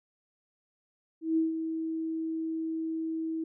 sine tone with ADSR envelope, 322.7 Hz, E4, 37 cents flat, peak -22 dBFS, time 1.21-3.44 s, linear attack 160 ms, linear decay 150 ms, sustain -8 dB, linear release 5 ms, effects none

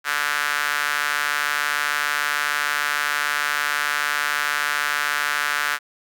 sawtooth tone with high-pass filter, 146.6 Hz, D3, 3 cents flat, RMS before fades -23 dBFS, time 0.04-5.79 s, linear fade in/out 50 ms, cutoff 1500 Hz, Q 3, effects none

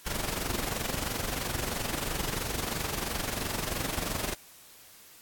pink noise with amplitude modulation, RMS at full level -30 dBFS, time 0.06-4.34 s, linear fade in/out 5 ms, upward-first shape sine, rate 23 Hz, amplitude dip 65%, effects white hiss -53 dBFS RMS until 5.21 s + AAC 64 kbps

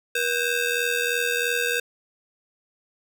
20% pulse ring-modulated tone, 1041 Hz, C6, 9 cents flat, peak -14 dBFS, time 0.15-1.8 s, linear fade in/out 5 ms, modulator 562 Hz, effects none

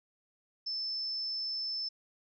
sine tone, 5274 Hz, E8, in tune, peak -33 dBFS, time 0.66-1.89 s, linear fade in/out 10 ms, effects none

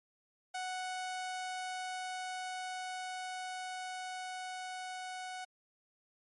sawtooth tone with level ramp, 740 Hz, F#5, in tune, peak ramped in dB -33 to -37 dBFS, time 0.54-5.45 s, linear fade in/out 10 ms, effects MP3 48 kbps

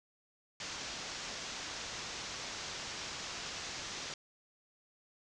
white low-pass noise, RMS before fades -43 dBFS, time 0.6-4.14 s, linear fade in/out 2 ms, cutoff 6700 Hz, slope 48 dB/octave, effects none

